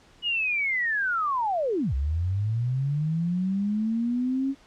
sine linear two-way sweep, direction down then up, 2928 to 64 to 276.4 Hz, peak -23 dBFS, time 0.22-4.55 s, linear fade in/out 50 ms, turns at 1.94 s, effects pink hiss -56 dBFS RMS until 4.66 s + low-pass 6000 Hz 12 dB/octave

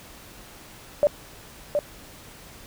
sine tone with echo, 587.3 Hz, D5, in tune, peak -14 dBFS, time 1.03-1.07 s, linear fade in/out 0 ms, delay 720 ms, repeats 1, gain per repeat -5 dB, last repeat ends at 1.79 s, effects pink hiss -46 dBFS RMS until 2.66 s

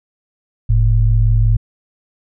sine tone pair together, 44.55 / 110 Hz, F1 / A2, +35 / 0 cents, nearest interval octave + major third, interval 1565 cents, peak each -12 dBFS, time 0.69-1.57 s, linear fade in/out 10 ms, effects none

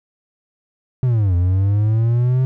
triangle linear two-way sweep, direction down then up, 131.5 to 86.2 to 131.5 Hz, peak -11 dBFS, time 1.03-2.45 s, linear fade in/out 0 ms, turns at 1.35 s, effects none

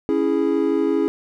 triangle chord, C# minor, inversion none, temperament equal, 277.2 / 329.6 / 415.3 Hz, C#4 / E4 / G#4, 0 / 0 / 0 cents, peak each -20 / -19 / -19 dBFS, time 0.09-1.08 s, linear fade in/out 0 ms, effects none

